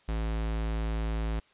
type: tone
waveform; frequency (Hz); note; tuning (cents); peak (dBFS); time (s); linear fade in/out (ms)
square; 55; A1; 0; -29; 0.08-1.4; 10
effects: white hiss -63 dBFS RMS until 1.53 s + resampled to 8000 Hz